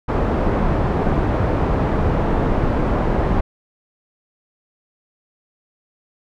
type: low-pass noise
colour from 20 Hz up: pink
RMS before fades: -18 dBFS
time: 0.08-3.41 s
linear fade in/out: 10 ms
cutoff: 920 Hz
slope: 12 dB/octave
effects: none